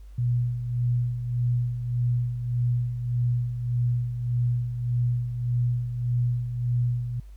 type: tone with tremolo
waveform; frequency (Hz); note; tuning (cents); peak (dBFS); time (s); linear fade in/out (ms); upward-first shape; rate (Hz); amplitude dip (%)
sine; 121.4; B2; -29; -20; 0.18-7.2; 5; sine; 1.7; 60
effects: added 50 Hz sine -41 dBFS peak until 7.36 s + pink hiss -65 dBFS RMS until 7.36 s